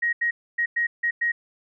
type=tone bursts at uneven times; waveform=sine; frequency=1885 Hz; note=A#6; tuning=19 cents sharp; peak=-20 dBFS; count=6; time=0.02-0.13 / 0.21-0.31 / 0.58-0.66 / 0.76-0.87 / 1.03-1.11 / 1.21-1.32 s; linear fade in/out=10 ms; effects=none